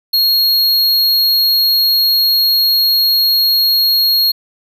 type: tone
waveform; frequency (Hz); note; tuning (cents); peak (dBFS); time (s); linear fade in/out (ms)
square; 4285; C8; +40; -10; 0.13-4.32; 10
effects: none